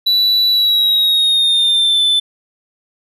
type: tone with pitch glide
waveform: triangle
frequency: 3951 to 3520 Hz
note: B7 to A7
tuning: 0 to 0 cents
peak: -9 dBFS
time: 0.06-2.2 s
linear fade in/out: 10 ms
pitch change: -200 cents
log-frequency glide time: 0.5-2.02 s
effects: none